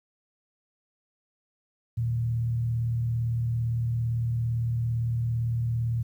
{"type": "tone with frequency modulation", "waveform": "sine", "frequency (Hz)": 116.54, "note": "A#2", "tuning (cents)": 0, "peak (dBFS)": -24, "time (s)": [1.97, 6.03], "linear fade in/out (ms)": 10, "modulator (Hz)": 37.7, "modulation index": 0.37, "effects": ["10-bit"]}